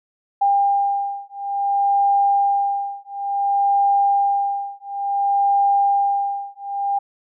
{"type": "beating tone pair", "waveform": "sine", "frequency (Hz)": [800, 800.57], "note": ["G5", "G5"], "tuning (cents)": [35, 36], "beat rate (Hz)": 0.57, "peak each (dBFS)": -19, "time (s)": [0.41, 6.99], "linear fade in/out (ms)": 10, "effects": []}